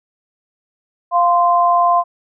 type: tone pair together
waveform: sine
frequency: 698.5 / 1039.3 Hz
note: F5 / C6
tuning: 0 / -12 cents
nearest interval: perfect fifth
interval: 688 cents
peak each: -13 dBFS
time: 1.11-2.04 s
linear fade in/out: 50 ms
effects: none